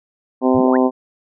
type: harmonic tone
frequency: 128.7 Hz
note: C3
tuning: 28 cents flat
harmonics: 2 / 3 / 4 / 5 / 6 / 7 / 8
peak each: -14 / -18 / -20 / -22 / -24 / -25 / -26 dBFS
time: 0.41-0.91 s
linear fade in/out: 50 ms
type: exponential sweep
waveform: sine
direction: up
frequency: 77.78 to 2078 Hz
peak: -24 dBFS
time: 0.54-0.77 s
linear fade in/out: 10 ms
effects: none